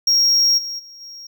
triangle tone with level steps, 5588 Hz, F8, in tune, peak -11 / -24 / -37 / -33 dBFS, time 0.07-1.27 s, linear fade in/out 5 ms, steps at 0.57 / 0.78 / 1 s, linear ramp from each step 20 ms, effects none

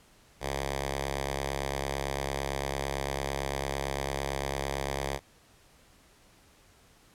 5% pulse tone with notch filter, 68.9 Hz, C#2, 10 cents flat, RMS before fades -33 dBFS, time 0.4-5.2 s, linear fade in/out 50 ms, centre 240 Hz, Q 0.92, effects pink hiss -60 dBFS RMS until 7.14 s + low-pass 12000 Hz 12 dB/octave

